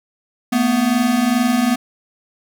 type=tone pair together; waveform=square; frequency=224.5 / 246.9 Hz; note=A3 / B3; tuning=+35 / 0 cents; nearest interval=major second; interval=165 cents; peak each=-20 / -16 dBFS; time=0.52-1.76 s; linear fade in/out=10 ms; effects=none